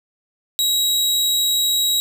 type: tone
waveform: sawtooth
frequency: 3841 Hz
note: B7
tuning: 49 cents flat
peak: -13 dBFS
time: 0.59-2 s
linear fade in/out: 0 ms
effects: none